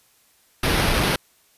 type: noise with sample-and-hold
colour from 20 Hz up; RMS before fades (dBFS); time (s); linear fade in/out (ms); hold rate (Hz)
pink; -20; 0.63-1.16; 5; 7350
effects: white hiss -59 dBFS RMS until 1.57 s + resampled to 32000 Hz